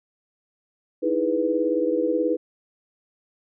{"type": "chord", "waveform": "sine", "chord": "E major seventh", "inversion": "third", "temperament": "equal", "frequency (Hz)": [311.1, 329.6, 415.3, 493.9], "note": ["D#4", "E4", "G#4", "B4"], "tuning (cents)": [0, 0, 0, 0], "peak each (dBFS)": [-26, -26, -28, -23], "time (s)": [1.02, 2.37], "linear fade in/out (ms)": 20, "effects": []}